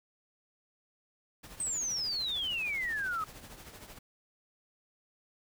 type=noise with tremolo; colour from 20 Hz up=pink; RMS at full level=-47 dBFS; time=1.43-3.99 s; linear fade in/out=10 ms; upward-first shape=triangle; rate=13 Hz; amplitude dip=65%
type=exponential sweep; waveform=sine; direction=down; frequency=8410 to 1244.5 Hz; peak=-31 dBFS; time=1.6-3.24 s; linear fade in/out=2 ms
effects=none